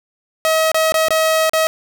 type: tone with dropouts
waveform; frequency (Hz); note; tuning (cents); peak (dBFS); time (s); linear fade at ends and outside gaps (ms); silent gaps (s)
sawtooth; 638; D#5; +43; -9; 0.45-1.67; 0; 0.717-0.745 / 0.921-0.942 / 1.084-1.106 / 1.495-1.534
effects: none